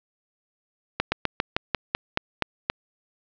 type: slowing click train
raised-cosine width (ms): 0.3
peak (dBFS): -5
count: 10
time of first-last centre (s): 1-2.7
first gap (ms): 120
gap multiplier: 1.11
effects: low-pass 5000 Hz 12 dB/octave